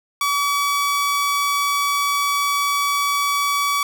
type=tone; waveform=sawtooth; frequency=1141 Hz; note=C#6; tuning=50 cents sharp; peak=-14 dBFS; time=0.21-3.83 s; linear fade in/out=2 ms; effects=none